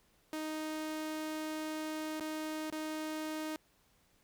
sawtooth tone with dropouts, 311.1 Hz, D#4, in tune, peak -33 dBFS, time 0.33-3.56 s, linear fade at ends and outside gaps 1 ms, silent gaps 2.199-2.208 / 2.701-2.724 s, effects pink hiss -70 dBFS RMS until 4.23 s

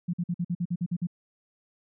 sine tone bursts, 174.61 Hz, F3, in tune, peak -25 dBFS, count 10, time 0.08-1.071 s, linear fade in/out 10 ms, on 55 ms, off 49 ms, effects none

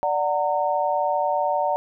sine chord, D augmented, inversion none, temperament equal with one note detuned, 587.3 / 740 / 917.4 Hz, D5 / F#5 / A#5, 0 / 0 / -28 cents, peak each -24 dBFS, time 0.03-1.76 s, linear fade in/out 0 ms, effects none

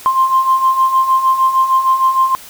sine beating tone pair, 1046.5 / 1053 Hz, C6 / C6, 0 / +11 cents, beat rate 6.5 Hz, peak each -16 / -10 dBFS, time 0.06-2.35 s, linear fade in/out 0 ms, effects tanh soft clip ceiling -2 dBFS + white hiss -36 dBFS RMS until 2.49 s

